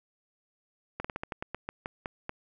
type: slowing click train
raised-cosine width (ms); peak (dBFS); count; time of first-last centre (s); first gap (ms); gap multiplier
0.5; -19; 12; 1-2.294; 45; 1.18
effects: none